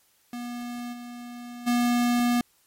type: tone with level steps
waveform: square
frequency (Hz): 241.5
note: B3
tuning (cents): -39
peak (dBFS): -33 / -38 / -21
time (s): 0.33-2.41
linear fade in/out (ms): 2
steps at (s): 0.92 / 1.66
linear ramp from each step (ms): 20
effects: white hiss -64 dBFS RMS until 2.66 s + MP3 64 kbps